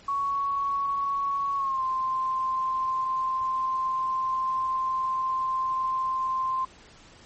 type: tone with pitch glide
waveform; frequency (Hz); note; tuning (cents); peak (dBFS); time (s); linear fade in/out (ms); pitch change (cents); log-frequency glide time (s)
sine; 1114 to 1045.4; C#6 to C6; +8 to -2; -24; 0.08-6.65; 5; -110; 1.56-1.83
effects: pink hiss -52 dBFS RMS until 7.25 s + MP3 32 kbps